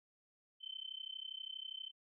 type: tone with amplitude modulation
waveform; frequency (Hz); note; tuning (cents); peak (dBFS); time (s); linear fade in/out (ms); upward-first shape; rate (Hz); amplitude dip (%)
sine; 3079; G7; -32; -40; 0.6-1.92; 50; sine; 32.4; 95
effects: none